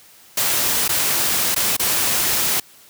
white noise with dropouts, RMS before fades -19 dBFS, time 0.37-2.6 s, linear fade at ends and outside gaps 5 ms, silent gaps 0.88-0.89 / 1.547-1.561 / 1.767-1.795 s, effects white hiss -48 dBFS RMS until 2.89 s + high-pass 60 Hz 12 dB/octave

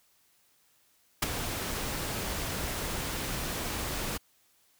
pink noise with ADSR envelope, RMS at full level -23 dBFS, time 1.22-4.18 s, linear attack 8 ms, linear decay 16 ms, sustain -11 dB, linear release 14 ms, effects white hiss -67 dBFS RMS until 4.79 s

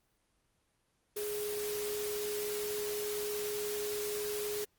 sine tone in noise, 417.1 Hz, G#4, 7 cents sharp, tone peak -35 dBFS, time 1.16-4.65 s, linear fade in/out 10 ms, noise white, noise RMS -41 dBFS, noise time 1.16-4.65 s, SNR +3 dB, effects pink hiss -75 dBFS RMS until 4.78 s + Opus 24 kbps

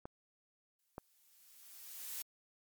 clicks, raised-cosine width 1 ms, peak -29 dBFS, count 2, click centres 0.055 / 0.981 s
blue noise with exponential growth, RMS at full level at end -41 dBFS, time 0.79-2.22 s, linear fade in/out 2 ms, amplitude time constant 310 ms
effects MP3 96 kbps

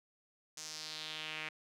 sawtooth tone with band-pass filter sweep, 155.56 Hz, D#3, in tune, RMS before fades -44 dBFS, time 0.57-1.49 s, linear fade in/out 5 ms, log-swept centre 6400 to 2300 Hz, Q 2.8, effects none

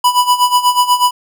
square tone with tremolo, 987.8 Hz, B5, in tune, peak -7 dBFS, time 0.04-1.11 s, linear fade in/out 5 ms, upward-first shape sine, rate 8.2 Hz, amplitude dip 80%, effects none

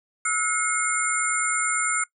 sine tone cluster, 1306 / 1435 / 2151 / 7220 / 8990 Hz, E6 / F6 / C7 / A8 / C#9, -17 / +47 / +47 / +44 / +23 cents, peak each -28 dBFS, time 0.25-2.04 s, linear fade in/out 5 ms, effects noise-tail reverb RT60 0.1 s tail -21 dB re dry

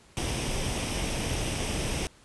pink noise with comb filter, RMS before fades -30 dBFS, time 0.17-2.07 s, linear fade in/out 0 ms, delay 0.35 ms, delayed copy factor +0.5, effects pink hiss -57 dBFS RMS until 2.24 s + resampled to 24000 Hz

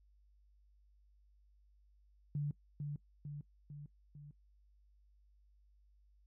sine tone with echo, 145.7 Hz, D3, 13 cents flat, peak -34 dBFS, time 2.35-2.51 s, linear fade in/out 2 ms, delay 450 ms, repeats 4, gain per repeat -4 dB, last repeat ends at 4.31 s, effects noise-tail reverb RT60 0.1 s tail -20 dB re dry + added 50 Hz sine -65 dBFS peak until 6.26 s

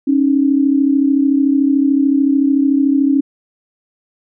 sine tone pair together, 274 / 307.6 Hz, C#4 / D#4, -20 / -20 cents, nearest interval major second, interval 200 cents, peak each -11 / -16 dBFS, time 0.07-3.21 s, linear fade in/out 10 ms, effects none

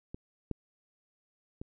clicks, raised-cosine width 3 ms, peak -27 / -20 / -27 dBFS, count 3, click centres 0.145 / 0.513 / 1.615 s, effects none

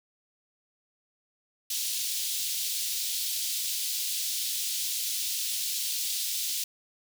pink high-pass noise, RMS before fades -31 dBFS, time 1.7-6.64 s, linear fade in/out 5 ms, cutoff 3400 Hz, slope 24 dB/octave, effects none

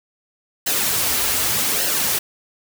white noise with flanger, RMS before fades -20 dBFS, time 0.66-2.19 s, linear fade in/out 10 ms, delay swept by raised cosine 0.85 to 6.35 ms, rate 0.85 Hz, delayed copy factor -0.55, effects none

